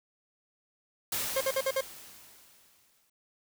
white noise with exponential decay, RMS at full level -31 dBFS, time 1.12-3.1 s, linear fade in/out 5 ms, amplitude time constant 430 ms
40% pulse tone bursts, 534 Hz, C5, 35 cents sharp, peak -25 dBFS, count 5, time 1.36-1.809 s, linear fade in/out 5 ms, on 49 ms, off 51 ms
effects none

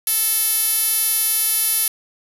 5% pulse tone with band-pass filter, 439.3 Hz, A4, 3 cents flat, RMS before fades -19 dBFS, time 0.07-1.88 s, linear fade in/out 2 ms, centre 11000 Hz, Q 5.7, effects none

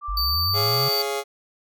sine tone with pitch glide, 1176 to 1185.5 Hz, D6 to D6, +2 to +16 cents, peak -28 dBFS, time 0.01-0.92 s, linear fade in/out 50 ms, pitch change +14 cents, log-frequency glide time 0.39-0.64 s
sine linear sweep, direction up, 42.98 to 138.59 Hz, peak -25 dBFS, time 0.08-0.89 s, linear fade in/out 10 ms
square tone, 4585 Hz, D8, 42 cents flat, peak -22 dBFS, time 0.17-1.02 s, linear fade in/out 2 ms
sawtooth chord, Db major, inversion second, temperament just, 415.8 / 554.4 / 693 Hz, Ab4 / Db5 / F5, +2 / 0 / -14 cents, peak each -22 / -28 / -28 dBFS, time 0.53-1.24 s, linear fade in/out 50 ms
effects none

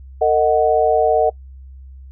sine chord, D# minor, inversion second, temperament equal with one note detuned, 455 / 622.3 / 740 Hz, A#4 / D#5 / F#5, -42 / 0 / 0 cents, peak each -16 dBFS, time 0.21-1.3 s, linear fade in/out 10 ms, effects noise-tail reverb RT60 0.1 s tail -23 dB re dry + added 66 Hz sine -35 dBFS peak until 2.11 s

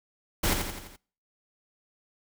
pink noise with echo, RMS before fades -25 dBFS, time 0.43-0.54 s, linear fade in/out 10 ms, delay 85 ms, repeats 5, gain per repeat -5 dB, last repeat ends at 0.965 s, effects noise-tail reverb RT60 0.5 s tail -26 dB re dry

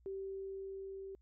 sine tone with level ramp, 387.6 Hz, G4, 20 cents flat, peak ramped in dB -39 to -44 dBFS, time 0.06-1.15 s, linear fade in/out 0 ms, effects added 60 Hz sine -64 dBFS peak until 1.21 s

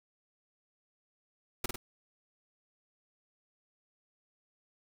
pink noise with echo, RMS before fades -32 dBFS, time 1.64-1.66 s, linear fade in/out 5 ms, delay 50 ms, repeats 2, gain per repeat -4 dB, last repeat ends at 1.76 s, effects none

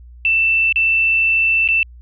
sine tone with dropouts, 2666 Hz, E7, 19 cents sharp, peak -12 dBFS, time 0.25-1.83 s, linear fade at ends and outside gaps 1 ms, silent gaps 0.725-0.759 / 1.677-1.687 s, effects added 60 Hz sine -37 dBFS peak until 2.01 s

